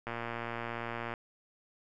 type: click train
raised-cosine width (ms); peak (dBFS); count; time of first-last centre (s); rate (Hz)
0.5; -22; 126; 0.07-1.138; 117
effects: none